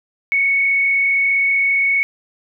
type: tone with frequency modulation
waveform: sine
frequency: 2217 Hz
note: C#7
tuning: in tune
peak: -13 dBFS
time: 0.32-2.03 s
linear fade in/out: 0 ms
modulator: 35.2 Hz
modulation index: 0.61
effects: none